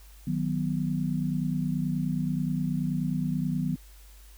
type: chord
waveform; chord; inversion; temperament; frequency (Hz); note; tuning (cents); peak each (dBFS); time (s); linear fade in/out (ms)
sine; B major; first; equal; 155.56 / 185 / 246.9; D#3 / F#3 / B3; 0 / 0 / 0; -29 / -30 / -31; 0.27-3.76; 5
effects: added 50 Hz sine -48 dBFS peak until 4.37 s + white hiss -57 dBFS RMS until 4.37 s